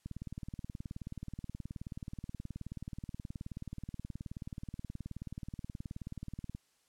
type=click train; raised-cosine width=5 ms; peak=-29 dBFS; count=123; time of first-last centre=0.06-6.549 s; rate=18.8 Hz; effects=white hiss -73 dBFS RMS until 6.88 s + low-pass 10000 Hz 12 dB/octave